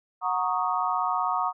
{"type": "chord", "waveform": "sine", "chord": "D# minor seventh", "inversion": "first", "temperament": "equal with one note detuned", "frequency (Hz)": [734.5, 932.3, 1108.7, 1244.5], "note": ["F#5", "A#5", "C#6", "D#6"], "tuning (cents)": [-13, 0, 0, 0], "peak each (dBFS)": -29, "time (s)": [0.21, 1.53], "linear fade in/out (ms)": 50, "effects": []}